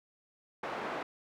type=band-pass noise; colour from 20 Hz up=pink; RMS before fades=-38 dBFS; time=0.63-1.03 s; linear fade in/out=5 ms; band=390 to 1600 Hz; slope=12 dB/octave; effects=none